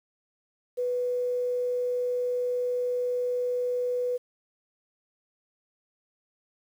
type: tone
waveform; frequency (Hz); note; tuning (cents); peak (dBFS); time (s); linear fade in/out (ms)
sine; 493.9; B4; 0; -25; 0.77-4.18; 20
effects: 9-bit